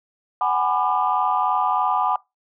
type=chord; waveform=sine; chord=G# half-diminished seventh; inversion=third; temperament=just; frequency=747.5 / 830.6 / 996.7 / 1196.1 Hz; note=F#5 / G#5 / B5 / D6; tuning=+17 / 0 / +16 / +31 cents; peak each=-23 dBFS; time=0.41-2.16 s; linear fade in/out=2 ms; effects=noise-tail reverb RT60 0.2 s tail -22 dB re dry + tanh soft clip ceiling -8 dBFS